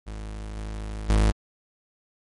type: tone with level steps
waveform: 40% pulse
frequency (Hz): 52.8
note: G#1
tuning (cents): +29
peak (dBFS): -32 / -30 / -16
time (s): 0.06-1.32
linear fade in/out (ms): 20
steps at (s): 0.56 / 1.09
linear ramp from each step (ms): 5
effects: MP3 48 kbps